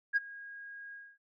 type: tone with ADSR envelope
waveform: sine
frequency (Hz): 1636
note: G#6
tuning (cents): -26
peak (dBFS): -22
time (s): 0.13-1.18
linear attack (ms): 34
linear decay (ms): 24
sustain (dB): -22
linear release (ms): 250
effects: noise-tail reverb RT60 0.1 s tail -22 dB re dry + tanh soft clip ceiling -20 dBFS